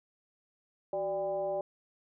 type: tone with frequency modulation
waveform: sine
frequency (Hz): 587.3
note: D5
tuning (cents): 0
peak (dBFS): -30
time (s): 0.93-1.61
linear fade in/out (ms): 2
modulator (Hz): 212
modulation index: 0.81
effects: none